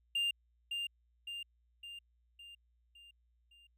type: tone with echo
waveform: triangle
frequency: 2800 Hz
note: F7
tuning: 4 cents sharp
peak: -29 dBFS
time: 0.15-0.31 s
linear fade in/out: 5 ms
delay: 560 ms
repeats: 6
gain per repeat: -5 dB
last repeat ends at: 3.67 s
effects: added 59 Hz sine -70 dBFS peak until 3.77 s